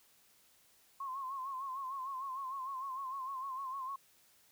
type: tone with vibrato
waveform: sine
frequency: 1066 Hz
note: C6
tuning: 32 cents sharp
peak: -38 dBFS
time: 1-3.96 s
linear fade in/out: 5 ms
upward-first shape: sine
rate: 6.6 Hz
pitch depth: 74 cents each way
effects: white hiss -67 dBFS RMS until 4.51 s